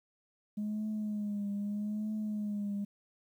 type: tone with vibrato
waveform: sine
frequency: 208.5 Hz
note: G#3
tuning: 7 cents sharp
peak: -31 dBFS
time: 0.57-2.85 s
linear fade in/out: 10 ms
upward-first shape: triangle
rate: 0.8 Hz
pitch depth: 60 cents each way
effects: tanh soft clip ceiling -30 dBFS + 11-bit